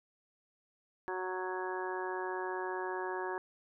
harmonic tone, 185 Hz, F#3, in tune, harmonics 2 / 3 / 4 / 5 / 6 / 7 / 8 / 9, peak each -38 / -48 / -44 / -41 / -45 / -53 / -51 / -43 dBFS, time 1.08-3.38 s, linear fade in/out 0 ms, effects none

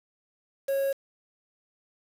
triangle tone with quantisation, 548 Hz, C#5, 20 cents flat, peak -22 dBFS, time 0.68-0.93 s, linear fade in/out 10 ms, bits 7, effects none

